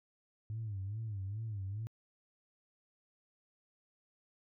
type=tone with vibrato; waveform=sine; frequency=103.83 Hz; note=G#2; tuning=in tune; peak=-36 dBFS; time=0.5-1.87 s; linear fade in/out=0 ms; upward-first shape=sine; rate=2.4 Hz; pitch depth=150 cents each way; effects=tanh soft clip ceiling -33 dBFS